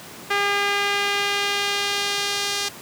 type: tone with band-pass filter sweep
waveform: sawtooth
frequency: 404 Hz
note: G#4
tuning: 48 cents flat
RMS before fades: -23 dBFS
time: 0.3-2.69 s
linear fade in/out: 10 ms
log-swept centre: 1900 to 4900 Hz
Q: 1.1
effects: pink hiss -39 dBFS RMS until 2.81 s + high-pass 150 Hz 12 dB/octave